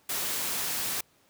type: noise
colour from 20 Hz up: white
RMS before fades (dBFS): -31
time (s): 0.09-1.01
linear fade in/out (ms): 5
effects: pink hiss -64 dBFS RMS until 1.29 s + high-pass 100 Hz 12 dB/octave